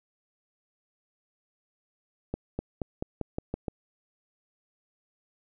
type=accelerating click train; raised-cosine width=2 ms; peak=-17 dBFS; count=8; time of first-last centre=2.34-3.682 s; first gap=250 ms; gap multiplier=0.91; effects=none